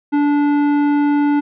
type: tone with tanh clipping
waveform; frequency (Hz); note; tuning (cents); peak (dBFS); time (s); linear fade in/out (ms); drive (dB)
sine; 290.5; D4; -19; -14; 0.12-1.41; 20; 13
effects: none